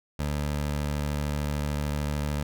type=tone; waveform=20% pulse; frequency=73.42 Hz; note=D2; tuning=in tune; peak=-22 dBFS; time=0.19-2.43 s; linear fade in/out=5 ms; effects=none